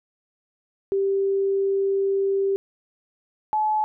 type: tone pair in turn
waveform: sine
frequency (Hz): 392 / 857.9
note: G4 / A5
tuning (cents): 0 / -44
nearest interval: octave + major second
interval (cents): 1356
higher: second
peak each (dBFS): -19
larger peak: neither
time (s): 0.92-2.56 / 3.53-3.84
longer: first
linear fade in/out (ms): 0
effects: none